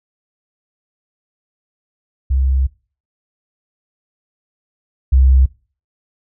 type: tone pair in turn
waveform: sine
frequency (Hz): 66.2 / 65.48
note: C2 / C2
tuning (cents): +21 / +2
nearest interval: unison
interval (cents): 19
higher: first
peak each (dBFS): -12 / -7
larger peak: second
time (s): 2.3-2.67 / 5.12-5.46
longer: first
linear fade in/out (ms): 10
effects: noise-tail reverb RT60 0.4 s tail -22 dB re dry